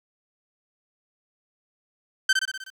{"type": "tone with echo", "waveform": "sawtooth", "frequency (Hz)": 1546, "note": "G6", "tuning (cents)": -24, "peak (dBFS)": -12, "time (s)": [2.29, 2.33], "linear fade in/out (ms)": 5, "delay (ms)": 62, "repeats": 6, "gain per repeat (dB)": -4, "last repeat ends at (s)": 2.702, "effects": ["low-pass 8000 Hz 12 dB/octave", "9-bit"]}